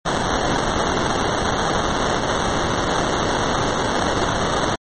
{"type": "noise with sample-and-hold", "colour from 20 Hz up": "blue", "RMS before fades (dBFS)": -20, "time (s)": [0.05, 4.76], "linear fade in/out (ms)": 10, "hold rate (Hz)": 2450, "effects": ["MP3 32 kbps"]}